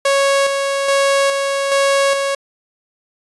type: tone with tremolo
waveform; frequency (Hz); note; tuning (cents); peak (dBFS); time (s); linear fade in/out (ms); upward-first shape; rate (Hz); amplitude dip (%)
sawtooth; 553; C#5; -4; -8; 0.05-2.35; 5; square; 1.2; 40
effects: resampled to 24000 Hz